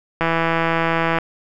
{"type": "click train", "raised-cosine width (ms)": 0.5, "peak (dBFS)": -4, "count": 162, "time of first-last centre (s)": [0.21, 1.186], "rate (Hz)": 165, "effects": []}